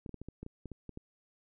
clicks, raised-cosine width 3 ms, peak -30 dBFS, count 11, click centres 0.062 / 0.093 / 0.143 / 0.216 / 0.286 / 0.43 / 0.464 / 0.657 / 0.717 / 0.893 / 0.974 s, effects none

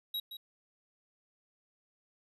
square tone with echo, 3839 Hz, B7, 50 cents flat, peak -34 dBFS, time 0.14-0.2 s, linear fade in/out 5 ms, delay 170 ms, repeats 1, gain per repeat -9 dB, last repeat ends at 0.37 s, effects resampled to 32000 Hz

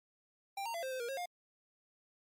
square tone with pitch steps, 790 / 924 / 677 / 525 / 517 / 473.6 / 540 / 709 Hz, G5 / A#5 / E5 / C5 / C5 / A#4 / C#5 / F5, +13 / -16 / +46 / +6 / -21 / +27 / -45 / +26 cents, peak -38 dBFS, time 0.57-1.258 s, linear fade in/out 5 ms, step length 86 ms, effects MP3 64 kbps

